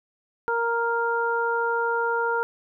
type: harmonic tone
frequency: 466.2 Hz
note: A#4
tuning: in tune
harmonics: 1 / 2 / 3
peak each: -26 / -26 / -26 dBFS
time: 0.48-2.43 s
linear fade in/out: 0 ms
effects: none